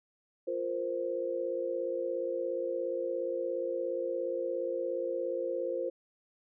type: chord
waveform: sine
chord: F suspended fourth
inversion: none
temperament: equal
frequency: 349.2 / 466.2 / 523.3 Hz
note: F4 / Bb4 / C5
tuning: 0 / 0 / 0 cents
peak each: -37 / -37 / -33 dBFS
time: 0.47-5.9 s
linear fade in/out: 10 ms
effects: none